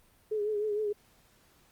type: tone with vibrato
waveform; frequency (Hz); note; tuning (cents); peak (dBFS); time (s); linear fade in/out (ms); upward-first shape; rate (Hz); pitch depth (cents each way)
sine; 421.2; G#4; +24; -28; 0.31-0.93; 10; triangle; 6.5; 60
effects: pink hiss -64 dBFS RMS until 1.71 s + Opus 32 kbps